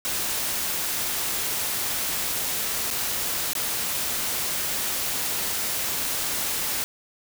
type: noise with dropouts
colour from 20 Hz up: white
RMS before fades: -27 dBFS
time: 0.05-6.84 s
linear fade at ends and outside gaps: 0 ms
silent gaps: 2.904-2.91 / 3.533-3.552 s
effects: none